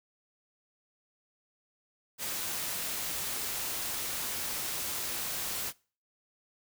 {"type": "noise", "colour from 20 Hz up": "white", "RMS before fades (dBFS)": -35, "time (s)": [2.18, 5.73], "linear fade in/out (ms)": 50, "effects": ["noise-tail reverb RT60 0.4 s tail -24 dB re dry"]}